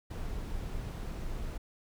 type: noise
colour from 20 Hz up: brown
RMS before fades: -37 dBFS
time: 0.1-1.58 s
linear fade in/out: 10 ms
effects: none